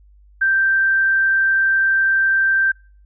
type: tone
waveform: sine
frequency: 1568 Hz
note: G6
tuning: in tune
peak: -13 dBFS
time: 0.41-2.72 s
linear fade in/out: 10 ms
effects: noise-tail reverb RT60 0.4 s tail -26 dB re dry + added 50 Hz sine -46 dBFS peak until 3.05 s